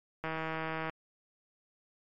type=click train; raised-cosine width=0.5 ms; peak=-21 dBFS; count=106; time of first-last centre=0.24-0.896 s; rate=160 Hz; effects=MP3 48 kbps